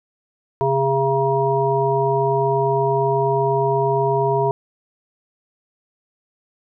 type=harmonic tone; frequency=135.8 Hz; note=C#3; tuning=35 cents flat; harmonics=1 / 3 / 5 / 7; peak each=-23 / -19 / -23 / -21 dBFS; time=0.61-4.51 s; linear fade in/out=0 ms; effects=none